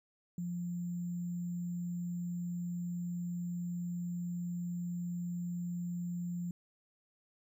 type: tone with sample-and-hold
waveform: sine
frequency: 174.61 Hz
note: F3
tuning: in tune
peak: -35 dBFS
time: 0.38-6.51 s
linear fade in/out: 2 ms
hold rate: 7350 Hz
effects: none

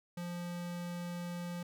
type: tone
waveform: square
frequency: 174.61 Hz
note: F3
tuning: in tune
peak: -39 dBFS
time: 0.17-1.63 s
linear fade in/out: 5 ms
effects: none

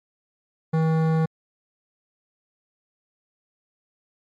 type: tone with hard clipping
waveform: sine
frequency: 160.2 Hz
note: E3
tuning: 49 cents flat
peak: -20 dBFS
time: 0.73-1.26 s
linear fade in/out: 10 ms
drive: 15 dB
effects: MP3 64 kbps

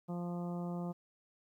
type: harmonic tone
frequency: 174.61 Hz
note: F3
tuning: in tune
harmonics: 1 / 2 / 3 / 4 / 5 / 6 / 7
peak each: -37 / -46 / -48 / -49 / -53 / -56 / -56 dBFS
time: 0.08-0.93 s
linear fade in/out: 20 ms
effects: 12-bit

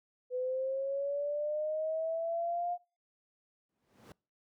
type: linear sweep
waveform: sine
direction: up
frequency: 497.9 to 710 Hz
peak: -31 dBFS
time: 0.3-2.78 s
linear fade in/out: 50 ms
type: noise with exponential growth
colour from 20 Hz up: brown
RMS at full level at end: -41 dBFS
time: 3.69-4.12 s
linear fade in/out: 1 ms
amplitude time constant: 92 ms
effects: noise-tail reverb RT60 0.4 s tail -26 dB re dry + high-pass 200 Hz 12 dB/octave

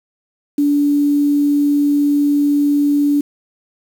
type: tone with quantisation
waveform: sine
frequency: 289 Hz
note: D4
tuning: 28 cents flat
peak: -11 dBFS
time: 0.58-3.21 s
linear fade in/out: 5 ms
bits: 6
effects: none

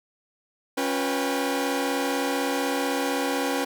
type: tone cluster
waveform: sawtooth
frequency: 276.6 / 356.9 / 489.2 / 794 Hz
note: C#4 / F4 / B4 / G5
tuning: -4 / +38 / -16 / +22 cents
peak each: -23 / -30 / -25 / -28 dBFS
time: 0.77-3.65 s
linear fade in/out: 10 ms
effects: none

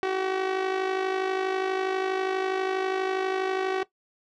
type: tone with amplitude modulation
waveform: sawtooth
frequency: 378.9 Hz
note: F#4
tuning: 41 cents sharp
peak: -18 dBFS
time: 0.03-3.83 s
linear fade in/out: 0 ms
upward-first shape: sine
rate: 52.3 Hz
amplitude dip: 55%
effects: noise-tail reverb RT60 0.1 s tail -17 dB re dry + low-pass 3000 Hz 12 dB/octave

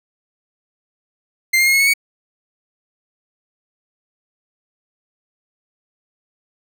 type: tone with pitch steps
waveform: 40% pulse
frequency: 2093 / 2121 / 2149 / 2178 / 2207 / 2237 Hz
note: C7 / C7 / C7 / C#7 / C#7 / C#7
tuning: 0 / +23 / +46 / -31 / -8 / +15 cents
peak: -11 dBFS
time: 1.53-1.938 s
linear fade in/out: 10 ms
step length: 68 ms
effects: none

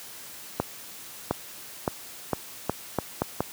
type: accelerating click train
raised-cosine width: 1 ms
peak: -9 dBFS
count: 8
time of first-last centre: 0.6-3.406 s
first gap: 710 ms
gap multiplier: 0.8
effects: white hiss -43 dBFS RMS until 3.52 s + high-pass 80 Hz 12 dB/octave

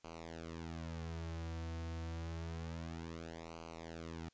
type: tone with flanger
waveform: sawtooth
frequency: 82.41 Hz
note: E2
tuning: in tune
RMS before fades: -45 dBFS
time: 0.04-4.29 s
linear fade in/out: 5 ms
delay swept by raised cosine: 0.55 to 5.05 ms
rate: 0.28 Hz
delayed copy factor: -1
effects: white hiss -75 dBFS RMS until 4.33 s + resampled to 16000 Hz

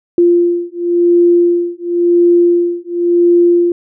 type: beating tone pair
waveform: sine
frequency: 346.7 / 347.64 Hz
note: F4 / F4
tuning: -13 / -8 cents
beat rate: 0.94 Hz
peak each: -11 dBFS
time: 0.18-3.72 s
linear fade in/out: 2 ms
effects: none

